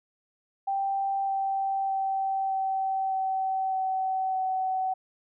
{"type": "tone with pitch steps", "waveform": "sine", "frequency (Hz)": [784, 779, 774.1, 769.2, 764.3, 759.5, 754.7], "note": ["G5", "G5", "G5", "G5", "G5", "F#5", "F#5"], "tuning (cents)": [0, -11, -22, -33, -44, 45, 34], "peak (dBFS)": -25, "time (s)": [0.67, 4.94], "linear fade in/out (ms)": 10, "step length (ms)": 610, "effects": []}